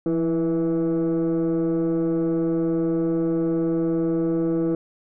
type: tone with frequency modulation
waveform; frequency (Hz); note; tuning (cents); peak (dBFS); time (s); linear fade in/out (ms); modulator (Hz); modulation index
sine; 329.6; E4; 0; -17; 0.06-4.75; 2; 160; 0.85
effects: tanh soft clip ceiling -18 dBFS